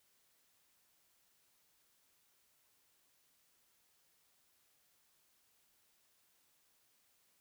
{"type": "silence", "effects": ["white hiss -74 dBFS RMS until 7.4 s"]}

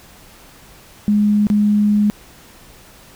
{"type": "tone with dropouts", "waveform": "sine", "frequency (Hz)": 208.1, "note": "G#3", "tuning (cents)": 4, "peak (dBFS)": -11, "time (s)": [1.08, 2.1], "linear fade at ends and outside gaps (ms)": 0, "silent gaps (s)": [1.469, 1.501], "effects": ["pink hiss -44 dBFS RMS until 3.15 s"]}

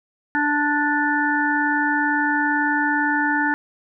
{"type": "harmonic tone", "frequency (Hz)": 293.7, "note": "D4", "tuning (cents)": 0, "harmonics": [1, 3, 5, 6], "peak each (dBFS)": [-23, -23, -23, -23], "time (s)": [0.35, 3.54], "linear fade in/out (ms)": 0, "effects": []}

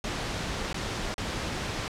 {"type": "noise with dropouts", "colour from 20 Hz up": "pink", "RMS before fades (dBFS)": -32, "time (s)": [0.04, 1.88], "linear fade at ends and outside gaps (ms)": 1, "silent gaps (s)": [[0.729, 0.743], [1.142, 1.18]], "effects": ["low-pass 6000 Hz 12 dB/octave"]}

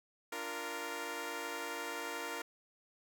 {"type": "chord", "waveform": "10% pulse", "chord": "Bb major", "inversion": "first", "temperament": "equal with one note detuned", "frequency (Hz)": [293.7, 346.8, 466.2], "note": ["D4", "F4", "Bb4"], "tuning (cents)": [0, -12, 0], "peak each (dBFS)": [-38, -36, -33], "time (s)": [0.32, 2.42], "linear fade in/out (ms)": 5, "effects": []}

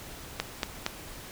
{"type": "click train", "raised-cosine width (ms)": 0.2, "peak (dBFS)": -10, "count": 3, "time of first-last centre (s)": [0.4, 0.864], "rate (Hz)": 4.31, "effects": ["pink hiss -44 dBFS RMS until 1.31 s"]}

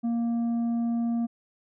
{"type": "tone with tanh clipping", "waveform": "sine", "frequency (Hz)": 233.6, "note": "A#3", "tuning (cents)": 4, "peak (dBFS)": -25, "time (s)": [0.03, 1.27], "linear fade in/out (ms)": 20, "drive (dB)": 5, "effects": []}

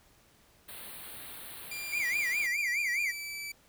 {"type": "band-stop noise", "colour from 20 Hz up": "white", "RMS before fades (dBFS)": -45, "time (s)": [0.68, 2.47], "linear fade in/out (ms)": 10, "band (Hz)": [4400, 8500], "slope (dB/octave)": 96}
{"type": "tone with pitch glide", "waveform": "sawtooth", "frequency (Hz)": [2387, 2314], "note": ["D7", "D7"], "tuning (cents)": [28, -26], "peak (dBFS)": -34, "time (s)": [1.71, 3.52], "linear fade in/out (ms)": 5, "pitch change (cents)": -54, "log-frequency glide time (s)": [2.37, 3.2]}
{"type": "tone with vibrato", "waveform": "triangle", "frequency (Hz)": 2157, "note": "C#7", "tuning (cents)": -48, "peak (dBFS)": -27, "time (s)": [1.92, 3.12], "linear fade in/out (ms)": 20, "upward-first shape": "sine", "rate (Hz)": 4.8, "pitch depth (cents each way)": 210}
{"effects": ["pink hiss -63 dBFS RMS until 3.68 s"]}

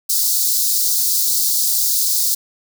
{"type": "high-pass noise", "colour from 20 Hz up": "white", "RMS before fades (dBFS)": -17, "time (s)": [0.09, 2.35], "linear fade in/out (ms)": 10, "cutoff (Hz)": 4100, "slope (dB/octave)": 48, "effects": []}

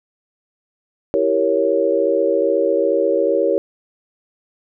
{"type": "chord", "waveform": "sine", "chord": "E diminished seventh", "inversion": "none", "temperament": "equal", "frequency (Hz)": [329.6, 392, 466.2, 554.4], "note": ["E4", "G4", "Bb4", "Db5"], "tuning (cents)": [0, 0, 0, 0], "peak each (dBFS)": [-22, -20, -19, -18], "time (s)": [1.14, 3.58], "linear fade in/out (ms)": 0, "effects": []}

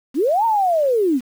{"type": "linear two-way sweep", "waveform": "sine", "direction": "up then down", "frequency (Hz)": [228.5, 932.3, 228.5], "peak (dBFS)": -14, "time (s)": [0.14, 1.21], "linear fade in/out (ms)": 50, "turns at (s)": 0.45, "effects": ["7-bit"]}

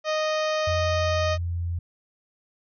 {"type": "harmonic tone", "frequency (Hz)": 620, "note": "D#5", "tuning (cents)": -6, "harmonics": [1, 2, 3, 4, 5, 6, 7, 8, 9, 10], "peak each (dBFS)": [-24, -30, -34, -36, -38, -40, -41, -42, -43, -44], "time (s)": [0.04, 1.38], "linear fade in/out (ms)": 50}
{"type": "tone with pitch glide", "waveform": "sine", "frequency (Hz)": [87.31, 85.86], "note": ["F2", "F2"], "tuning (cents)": [0, -29], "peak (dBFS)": -25, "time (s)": [0.67, 1.79], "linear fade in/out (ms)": 5, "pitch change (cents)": -29, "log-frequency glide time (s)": [0.79, 1.46]}
{"effects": []}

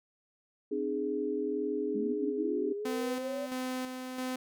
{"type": "chord", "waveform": "sine", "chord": "Ab major", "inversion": "first", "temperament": "equal with one note detuned", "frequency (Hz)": [261.6, 303.5, 415.3], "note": ["C4", "Eb4", "Ab4"], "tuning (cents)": [0, -43, 0], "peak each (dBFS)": [-37, -35, -32], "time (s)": [0.71, 2.73], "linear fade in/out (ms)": 10}
{"type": "linear sweep", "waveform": "sine", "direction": "up", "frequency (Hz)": [203.8, 580], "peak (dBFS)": -34, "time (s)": [1.94, 3.47], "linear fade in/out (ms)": 20}
{"type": "tone with tremolo", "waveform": "sawtooth", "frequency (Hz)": 255.9, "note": "C4", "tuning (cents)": -38, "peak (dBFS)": -29, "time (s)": [2.85, 4.36], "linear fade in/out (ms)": 5, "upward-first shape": "square", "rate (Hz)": 1.5, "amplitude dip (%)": 45}
{"effects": []}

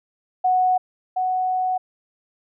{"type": "tone pair in turn", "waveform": "sine", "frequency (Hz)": [738, 741.3], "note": ["F#5", "F#5"], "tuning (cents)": [-5, 3], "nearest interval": "unison", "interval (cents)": 8, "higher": "second", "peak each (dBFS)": [-15, -19], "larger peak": "first", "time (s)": [[0.44, 0.78], [1.16, 1.78]], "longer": "second", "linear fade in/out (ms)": 10, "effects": []}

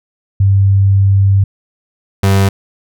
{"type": "tone pair in turn", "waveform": ["sine", "35% pulse"], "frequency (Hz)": [98.1, 97.55], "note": ["G2", "G2"], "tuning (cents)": [2, -8], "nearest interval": "unison", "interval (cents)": 10, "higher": "first", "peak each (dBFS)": -6, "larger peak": "neither", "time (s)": [[0.4, 1.44], [2.23, 2.49]], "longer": "first", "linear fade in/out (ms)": 5, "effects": []}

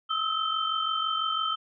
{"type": "tone cluster", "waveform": "sine", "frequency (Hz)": [1271, 1317, 3108], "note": ["D#6", "E6", "G7"], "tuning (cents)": [36, -2, -16], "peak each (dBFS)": -30, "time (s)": [0.09, 1.56], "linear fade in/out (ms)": 20, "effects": []}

